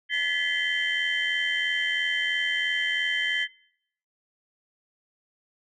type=tone cluster; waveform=sine; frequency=1719 / 1962 / 2045 / 3106 Hz; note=A6 / B6 / C7 / G7; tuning=-41 / -12 / -40 / -17 cents; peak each=-28 dBFS; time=0.09-3.48 s; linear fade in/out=50 ms; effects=noise-tail reverb RT60 0.7 s tail -23 dB re dry + tanh soft clip ceiling -17 dBFS